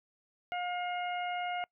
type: harmonic tone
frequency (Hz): 713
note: F5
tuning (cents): +36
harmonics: 1 / 2 / 3 / 4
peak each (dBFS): -34 / -42 / -41 / -45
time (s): 0.52-1.64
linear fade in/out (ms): 0
effects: noise-tail reverb RT60 0.1 s tail -26 dB re dry